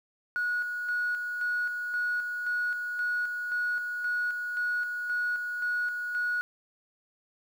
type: tone with tremolo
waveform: sine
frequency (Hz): 1457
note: F#6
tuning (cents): -27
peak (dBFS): -25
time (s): 0.36-6.41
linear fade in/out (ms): 0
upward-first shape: square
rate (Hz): 1.9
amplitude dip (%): 45
effects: tanh soft clip ceiling -23 dBFS + 9-bit